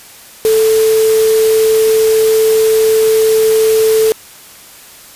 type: tone in noise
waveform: sine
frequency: 440 Hz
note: A4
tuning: in tune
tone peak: -7 dBFS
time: 0.45-4.12 s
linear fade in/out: 0 ms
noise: white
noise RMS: -21 dBFS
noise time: 0.45-4.12 s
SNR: +11 dB
effects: white hiss -37 dBFS RMS until 5.15 s + resampled to 32000 Hz